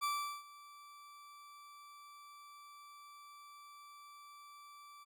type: tone with ADSR envelope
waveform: 40% pulse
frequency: 1164 Hz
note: D6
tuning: 16 cents flat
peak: -32 dBFS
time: 0.01-5.05 s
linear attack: 28 ms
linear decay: 390 ms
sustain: -21 dB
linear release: 25 ms
effects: none